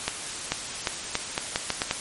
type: accelerating click train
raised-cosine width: 0.2 ms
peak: -6 dBFS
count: 9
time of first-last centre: 0.08-1.911 s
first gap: 440 ms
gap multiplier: 0.8
effects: white hiss -34 dBFS RMS until 2 s + MP3 48 kbps